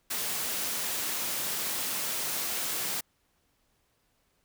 white high-pass noise, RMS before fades -32 dBFS, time 0.1-3.01 s, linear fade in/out 10 ms, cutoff 120 Hz, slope 12 dB/octave, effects pink hiss -72 dBFS RMS until 4.44 s

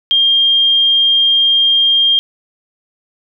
sine tone, 3209 Hz, G7, 40 cents sharp, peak -8 dBFS, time 0.11-2.19 s, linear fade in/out 0 ms, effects none

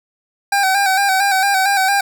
25% pulse tone with vibrato, 780 Hz, G5, 9 cents flat, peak -9 dBFS, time 0.52-2.01 s, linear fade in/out 5 ms, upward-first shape square, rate 4.4 Hz, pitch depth 45 cents each way, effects none

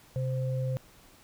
sine tone pair together, 130 / 520 Hz, C3 / C5, -11 / -11 cents, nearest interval 2 octaves, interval 2400 cents, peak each -28 / -36 dBFS, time 0.16-0.77 s, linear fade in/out 0 ms, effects pink hiss -57 dBFS RMS until 1.23 s

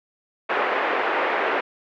pink band-pass noise, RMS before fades -23 dBFS, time 0.49-1.61 s, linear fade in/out 10 ms, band 400 to 2300 Hz, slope 24 dB/octave, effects none

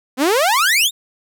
sawtooth exponential sweep, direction up, 243.6 to 3829 Hz, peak -9 dBFS, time 0.17-0.91 s, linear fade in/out 50 ms, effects none

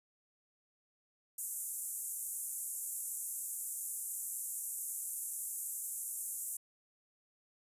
white band-pass noise, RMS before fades -41 dBFS, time 1.38-6.57 s, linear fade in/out 5 ms, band 7300 to 13000 Hz, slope 48 dB/octave, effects resampled to 32000 Hz

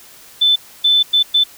sine tone bursts at uneven times, 3520 Hz, A7, in tune, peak -9 dBFS, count 4, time 0.41-0.56 / 0.84-1.03 / 1.13-1.23 / 1.34-1.44 s, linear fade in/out 10 ms, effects white hiss -42 dBFS RMS until 1.57 s

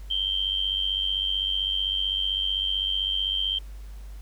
sine tone with amplitude modulation, 3140 Hz, G7, 2 cents sharp, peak -20 dBFS, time 0.1-3.59 s, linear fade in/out 10 ms, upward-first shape sine, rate 95.7 Hz, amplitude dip 80%, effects added 50 Hz sine -37 dBFS peak until 4.21 s + pink hiss -56 dBFS RMS until 4.21 s

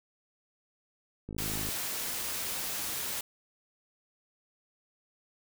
click train, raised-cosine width 3 ms, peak -27 dBFS, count 22, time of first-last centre 1.29-1.688 s, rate 52.7 Hz
white noise, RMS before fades -35 dBFS, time 1.38-3.21 s, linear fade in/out 5 ms
effects none

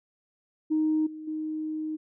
sine tone with level steps, 311.1 Hz, D#4, in tune, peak -21 / -37 / -29 dBFS, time 0.7-1.97 s, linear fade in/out 20 ms, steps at 1.06 / 1.27 s, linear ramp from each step 10 ms, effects tanh soft clip ceiling -17 dBFS

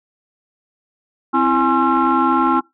sine tone cluster, 259.9 / 331.9 / 832 / 1064 / 1354 Hz, C4 / E4 / G#5 / C6 / E6, -11 / +12 / +3 / +29 / +46 cents, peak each -18 dBFS, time 1.33-2.61 s, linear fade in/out 20 ms, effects noise-tail reverb RT60 0.2 s tail -23 dB re dry + tanh soft clip ceiling -6 dBFS

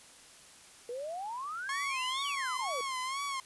sine exponential two-way sweep, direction up then down, 466.6 to 3729 to 466.6 Hz, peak -36 dBFS, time 0.89-2.81 s, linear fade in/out 2 ms, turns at 2.21 s
sawtooth tone with vibrato, 1074 Hz, C6, 45 cents sharp, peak -30 dBFS, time 1.69-3.4 s, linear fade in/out 2 ms, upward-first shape sine, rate 2.1 Hz, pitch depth 97 cents each way
effects white hiss -55 dBFS RMS until 3.45 s + resampled to 24000 Hz

